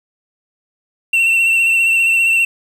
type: tone with vibrato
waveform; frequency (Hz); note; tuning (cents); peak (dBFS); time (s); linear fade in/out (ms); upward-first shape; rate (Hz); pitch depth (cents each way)
triangle; 2706; E7; +45; -9; 1.13-2.45; 5; sine; 15; 29
effects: 7-bit